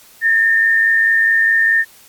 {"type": "tone pair together", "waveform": "sine", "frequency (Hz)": [1710, 1814.7], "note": ["A6", "A#6"], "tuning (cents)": [-50, -47], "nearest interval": "minor second", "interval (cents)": 103, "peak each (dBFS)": [-21, -10], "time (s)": [0.21, 1.85], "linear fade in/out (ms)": 50, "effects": ["white hiss -45 dBFS RMS until 2.08 s", "MP3 96 kbps"]}